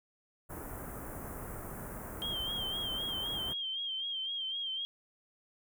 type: band-stop noise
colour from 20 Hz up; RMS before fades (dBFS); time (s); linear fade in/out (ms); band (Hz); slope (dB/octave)
pink; -43; 0.49-3.54; 20; 1600 to 9700; 24
type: tone with vibrato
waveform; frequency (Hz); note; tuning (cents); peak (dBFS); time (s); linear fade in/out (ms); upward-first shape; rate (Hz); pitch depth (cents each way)
sine; 3186; G7; +27; -34; 2.22-4.85; 0; sine; 3.9; 59
effects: none